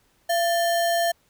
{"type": "tone with sample-and-hold", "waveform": "sine", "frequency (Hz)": 681, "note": "F5", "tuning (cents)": -44, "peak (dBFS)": -19, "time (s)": [0.29, 1.12], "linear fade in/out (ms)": 10, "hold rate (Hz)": 2450, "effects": ["pink hiss -64 dBFS RMS until 1.29 s"]}